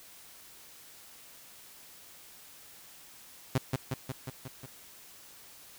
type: tone with echo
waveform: sawtooth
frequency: 130.6 Hz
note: C3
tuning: 3 cents flat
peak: -20 dBFS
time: 3.55-3.58 s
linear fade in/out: 5 ms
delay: 180 ms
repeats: 6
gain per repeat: -3 dB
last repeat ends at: 4.66 s
effects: white hiss -53 dBFS RMS until 5.78 s